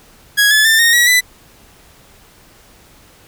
sawtooth tone with pitch steps, 1661.2 / 1722.8 / 1786.6 / 1852.8 / 1921.5 / 1992.7 Hz, G#6 / A6 / A6 / A#6 / B6 / B6, 0 / -37 / +26 / -11 / -48 / +15 cents, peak -5 dBFS, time 0.37-1.21 s, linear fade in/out 20 ms, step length 140 ms, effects pink hiss -46 dBFS RMS until 3.27 s

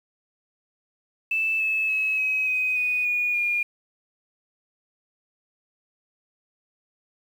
sine tone with pitch steps, 2637 / 2605 / 2574 / 2543 / 2512 / 2482 / 2452 / 2422 Hz, E7 / E7 / E7 / D#7 / D#7 / D#7 / D#7 / D#7, 0 / -21 / -42 / +37 / +16 / -5 / -26 / -47 cents, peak -21 dBFS, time 1.31-3.63 s, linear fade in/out 5 ms, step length 290 ms, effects 8-bit

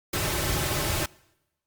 pink noise with comb filter, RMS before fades -27 dBFS, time 0.13-1.06 s, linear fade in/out 5 ms, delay 4.2 ms, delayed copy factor -0.6, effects noise-tail reverb RT60 1.0 s tail -24 dB re dry + Opus 48 kbps

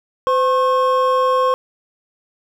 triangle tone pair together, 511.8 / 1080 Hz, C5 / C#6, -38 / -45 cents, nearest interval octave + minor second, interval 1293 cents, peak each -14 dBFS, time 0.27-1.54 s, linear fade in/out 0 ms, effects none

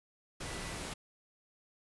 sine tone in noise, 1975.5 Hz, B6, in tune, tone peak -51 dBFS, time 0.45-0.77 s, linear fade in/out 10 ms, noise pink, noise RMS -41 dBFS, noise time 0.4-0.94 s, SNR -13 dB, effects resampled to 24000 Hz

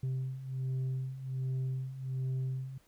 sine beating tone pair, 129.8 / 131.1 Hz, C3 / C3, -13 / +4 cents, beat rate 1.3 Hz, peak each -36 / -32 dBFS, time 0.03-2.78 s, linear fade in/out 5 ms, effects tanh soft clip ceiling -30 dBFS + pink hiss -68 dBFS RMS until 2.87 s

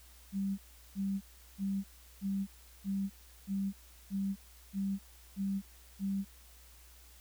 sine tone bursts, 196 Hz, G3, in tune, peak -31 dBFS, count 10, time 0.32-6.25 s, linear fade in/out 50 ms, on 260 ms, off 370 ms, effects added 60 Hz sine -57 dBFS peak until 7.2 s + white hiss -60 dBFS RMS until 7.2 s

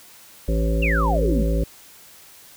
harmonic tone, 55 Hz, A1, in tune, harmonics 1 / 3 / 5 / 7 / 9 / 10, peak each -19 / -26 / -30 / -31 / -32 / -30 dBFS, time 0.48-1.64 s, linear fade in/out 5 ms
sine exponential sweep, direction down, 2858 to 190.6 Hz, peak -21 dBFS, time 0.82-1.43 s, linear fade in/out 10 ms
effects white hiss -47 dBFS RMS until 2.56 s

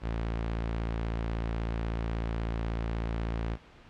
sawtooth tone, 56.3 Hz, A1, 40 cents sharp, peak -26 dBFS, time 0.01-3.58 s, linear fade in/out 50 ms, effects pink hiss -54 dBFS RMS until 3.89 s + low-pass 3000 Hz 12 dB/octave

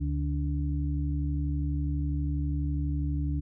harmonic tone, 72.2 Hz, D2, 29 cents flat, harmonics 1 / 2 / 4, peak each -28 / -32 / -35 dBFS, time 0-3.41 s, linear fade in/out 20 ms, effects none

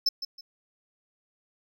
triangle tone with echo, 5274 Hz, E8, in tune, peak -19 dBFS, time 0.06-0.09 s, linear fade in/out 5 ms, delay 160 ms, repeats 2, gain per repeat -11 dB, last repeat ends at 0.41 s, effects none

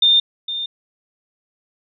sine tone with echo, 3618 Hz, A7, 48 cents sharp, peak -10 dBFS, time 0.02-0.2 s, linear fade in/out 5 ms, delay 460 ms, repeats 1, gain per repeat -12 dB, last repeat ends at 0.66 s, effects none

